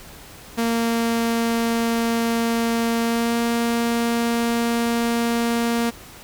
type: tone with pitch glide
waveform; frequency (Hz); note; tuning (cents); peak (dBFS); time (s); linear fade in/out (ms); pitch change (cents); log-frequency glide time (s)
sawtooth; 231 to 233.8; A#3 to A#3; -16 to +5; -15; 0.57-5.91; 20; +21; 3.02-3.37
effects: pink hiss -42 dBFS RMS until 6.23 s